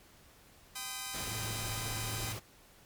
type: chord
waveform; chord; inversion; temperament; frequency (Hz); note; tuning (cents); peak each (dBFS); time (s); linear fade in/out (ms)
5% pulse; G augmented; none; equal with one note detuned; 784 / 1013.2 / 1244.5; G5 / B5 / D#6; 0 / +44 / 0; -31; 0.75-2.33; 10
type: noise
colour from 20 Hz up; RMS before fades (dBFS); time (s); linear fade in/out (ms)
pink; -42; 1.13-2.4; 20
type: tone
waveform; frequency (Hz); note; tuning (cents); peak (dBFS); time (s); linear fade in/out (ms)
triangle; 109.9; A2; -2; -38; 1.28-2.38; 20
effects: pink hiss -60 dBFS RMS until 2.85 s + MP3 96 kbps